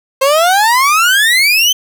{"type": "exponential sweep", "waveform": "30% pulse", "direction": "up", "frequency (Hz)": [523.3, 3136], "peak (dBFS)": -5, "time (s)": [0.21, 1.73], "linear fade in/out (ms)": 10, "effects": ["7-bit"]}